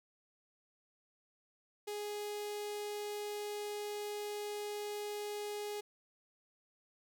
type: tone with notch filter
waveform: sawtooth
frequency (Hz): 415.3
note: G#4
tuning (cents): 0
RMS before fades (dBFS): -41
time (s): 1.87-5.81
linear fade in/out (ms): 10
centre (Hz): 1400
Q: 1.2
effects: none